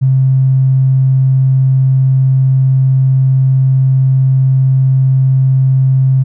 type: tone with tanh clipping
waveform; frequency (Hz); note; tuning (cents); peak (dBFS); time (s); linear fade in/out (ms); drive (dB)
triangle; 132.3; C3; +20; -6; 0.01-6.24; 20; 3
effects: none